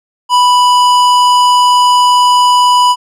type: tone with hard clipping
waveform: sine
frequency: 987.8 Hz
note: B5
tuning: in tune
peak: -7 dBFS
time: 0.29-2.96 s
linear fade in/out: 50 ms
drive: 14 dB
effects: none